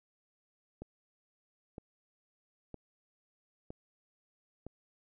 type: click train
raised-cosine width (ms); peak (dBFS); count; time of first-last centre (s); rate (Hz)
2; -30; 5; 0.82-4.666; 1.04
effects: none